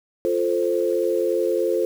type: chord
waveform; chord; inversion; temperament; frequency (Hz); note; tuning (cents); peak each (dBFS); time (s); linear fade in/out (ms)
sine; F major; none; equal; 349.2 / 440 / 523.3; F4 / A4 / C5; 0 / 0 / 0; -23; 0.25-1.85; 0
effects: 7-bit